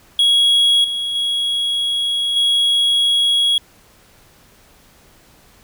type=tone with level steps; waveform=triangle; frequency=3322 Hz; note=G#7; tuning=in tune; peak=-9 / -18 / -15 / -11 dBFS; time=0.19-3.58 s; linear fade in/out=2 ms; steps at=0.84 / 1.15 / 2.36 s; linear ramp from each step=5 ms; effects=pink hiss -50 dBFS RMS until 5.63 s